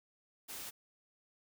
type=noise; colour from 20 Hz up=white; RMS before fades=-45 dBFS; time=0.48-0.71 s; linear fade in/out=20 ms; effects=none